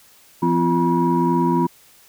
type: tone cluster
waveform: sine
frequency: 170.9 / 254.5 / 343.6 / 964 Hz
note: F3 / C4 / F4 / B5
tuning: -37 / -48 / -28 / -42 cents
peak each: -20 dBFS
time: 0.42-1.67 s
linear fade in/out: 10 ms
effects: tanh soft clip ceiling -7 dBFS + white hiss -51 dBFS RMS until 2.08 s